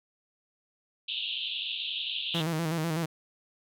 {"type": "band-pass noise", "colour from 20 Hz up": "white", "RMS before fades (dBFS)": -34, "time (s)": [1.08, 2.42], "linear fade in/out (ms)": 5, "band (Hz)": [2700, 3800], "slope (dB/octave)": 96}
{"type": "tone with vibrato", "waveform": "sawtooth", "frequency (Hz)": 162.3, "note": "E3", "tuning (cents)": -27, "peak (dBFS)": -24, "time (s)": [2.34, 3.06], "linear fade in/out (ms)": 10, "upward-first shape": "square", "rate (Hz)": 8, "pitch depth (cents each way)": 63}
{"effects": []}